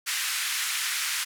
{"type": "band-pass noise", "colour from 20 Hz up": "pink", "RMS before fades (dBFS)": -29, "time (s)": [0.06, 1.25], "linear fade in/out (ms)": 20, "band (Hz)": [1500, 13000], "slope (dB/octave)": 24, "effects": []}